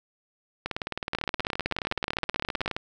two click trains, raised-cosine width 0.3 ms, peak -11 / -13 dBFS, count 25 / 41, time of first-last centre 1.15-2.679 / 0.66-2.765 s, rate 15.7 / 19 Hz, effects none

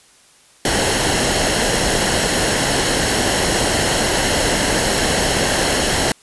pink noise with comb filter, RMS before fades -17 dBFS, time 0.65-6.12 s, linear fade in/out 2 ms, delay 0.83 ms, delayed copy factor -0.5, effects white hiss -50 dBFS RMS until 6.22 s + resampled to 24000 Hz

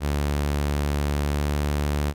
sawtooth tone with pitch glide, 72.5 to 73.17 Hz, D2 to D2, -22 to -6 cents, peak -18 dBFS, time 0-2.14 s, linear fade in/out 50 ms, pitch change +16 cents, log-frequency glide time 1.28-1.49 s, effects none

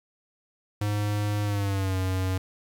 square tone with pitch glide, 103.83 to 93.58 Hz, G#2 to F#2, 0 to +20 cents, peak -25 dBFS, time 0.81-2.38 s, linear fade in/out 5 ms, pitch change -180 cents, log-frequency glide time 1.44-1.97 s, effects 9-bit

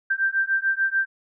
sine beating tone pair, 1568 / 1574.8 Hz, G6 / G6, 0 / +8 cents, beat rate 6.8 Hz, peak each -23 dBFS, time 0.1-1.06 s, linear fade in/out 10 ms, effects none

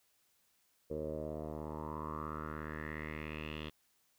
10% pulse tone with low-pass filter sweep, 76.9 Hz, D#2, 20 cents flat, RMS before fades -42 dBFS, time 0.9-3.7 s, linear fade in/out 10 ms, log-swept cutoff 490 to 3200 Hz, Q 5.7, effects white hiss -74 dBFS RMS until 4.18 s

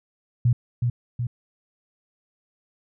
sine tone with echo, 120.8 Hz, B2, 38 cents flat, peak -15 dBFS, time 0.45-0.53 s, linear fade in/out 5 ms, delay 370 ms, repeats 2, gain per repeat -4 dB, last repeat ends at 1.27 s, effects none

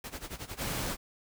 pink noise with tremolo, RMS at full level -39 dBFS, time 0.04-0.64 s, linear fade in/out 2 ms, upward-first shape sine, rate 11 Hz, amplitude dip 85%
pink noise, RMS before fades -34 dBFS, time 0.57-0.97 s, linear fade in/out 50 ms
effects none

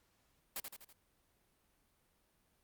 white noise with echo, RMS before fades -40 dBFS, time 0.56-0.6 s, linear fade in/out 2 ms, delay 82 ms, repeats 4, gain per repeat -5 dB, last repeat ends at 0.928 s, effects pink hiss -75 dBFS RMS until 2.63 s + Opus 48 kbps

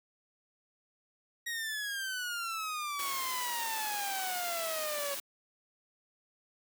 sawtooth exponential sweep, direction down, 1900 to 556 Hz, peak -31 dBFS, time 1.46-5.15 s, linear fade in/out 10 ms
white noise, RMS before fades -39 dBFS, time 2.99-5.2 s, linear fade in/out 2 ms
effects high-pass 300 Hz 12 dB/octave

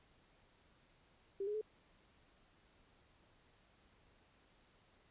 sine tone with pitch steps, 393.6 / 417.1 / 430.9 Hz, G4 / G#4 / A4, +7 / +7 / -36 cents, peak -37 dBFS, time 1.4-1.613 s, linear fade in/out 5 ms, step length 71 ms, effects pink hiss -70 dBFS RMS until 5.1 s + resampled to 8000 Hz

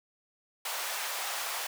pink high-pass noise, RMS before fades -35 dBFS, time 0.65-1.67 s, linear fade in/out 5 ms, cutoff 670 Hz, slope 24 dB/octave, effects none

